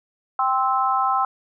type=harmonic tone; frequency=261.6 Hz; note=C4; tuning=in tune; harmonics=3 / 4 / 5; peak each=-22 / -22 / -22 dBFS; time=0.39-1.25 s; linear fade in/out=2 ms; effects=none